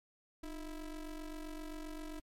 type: ring-modulated tone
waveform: square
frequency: 164.81 Hz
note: E3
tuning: in tune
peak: -40 dBFS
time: 0.43-2.2 s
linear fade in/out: 5 ms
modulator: 141 Hz
effects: MP3 64 kbps